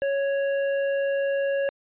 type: tone with tanh clipping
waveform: triangle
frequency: 554.4 Hz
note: C#5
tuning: in tune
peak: -24 dBFS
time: 0.02-1.69 s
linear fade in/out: 0 ms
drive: 16 dB
effects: resampled to 8000 Hz